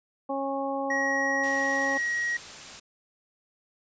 harmonic tone, 273.9 Hz, C#4, 21 cents flat, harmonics 1 / 2 / 3 / 4, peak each -33 / -31 / -32 / -37 dBFS, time 0.29-1.98 s, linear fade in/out 10 ms
triangle tone, 1899 Hz, A#6, 32 cents sharp, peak -24 dBFS, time 0.9-2.37 s, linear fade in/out 5 ms
white noise, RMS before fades -42 dBFS, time 1.43-2.8 s, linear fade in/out 10 ms
effects resampled to 16000 Hz

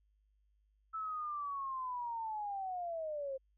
sine linear sweep, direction down, 1318.5 to 523.3 Hz, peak -37 dBFS, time 0.93-3.38 s, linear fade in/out 20 ms, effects added 51 Hz sine -70 dBFS peak until 3.57 s

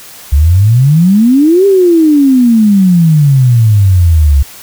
sine exponential two-way sweep, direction up then down, 67.3 to 402.5 to 67.3 Hz, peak -3 dBFS, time 0.32-4.43 s, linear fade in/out 10 ms, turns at 1.66 s, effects white hiss -32 dBFS RMS until 4.62 s

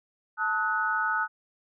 sine chord, D# diminished, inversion second, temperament equal with one note detuned, 880 / 1272.9 / 1480 Hz, A5 / D#6 / F#6, 0 / +39 / 0 cents, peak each -31 / -29 / -27 dBFS, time 0.37-1.28 s, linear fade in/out 50 ms, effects none

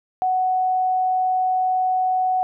sine tone, 743 Hz, F#5, 7 cents sharp, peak -17 dBFS, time 0.22-2.43 s, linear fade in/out 0 ms, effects none

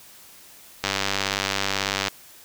click train, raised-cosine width 0.2 ms, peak -5 dBFS, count 123, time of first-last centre 0.84-2.082 s, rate 98.2 Hz, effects white hiss -48 dBFS RMS until 2.44 s

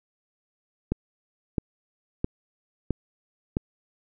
click train, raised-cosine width 3 ms, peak -11 dBFS, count 5, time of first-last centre 0.92-3.569 s, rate 1.51 Hz, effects none

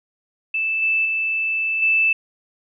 sine tone with level steps, 2637 Hz, E7, in tune, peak -19 / -16 / -19 / -14 dBFS, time 0.54-2.13 s, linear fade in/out 5 ms, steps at 0.82 / 1.05 / 1.82 s, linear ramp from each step 5 ms, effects none

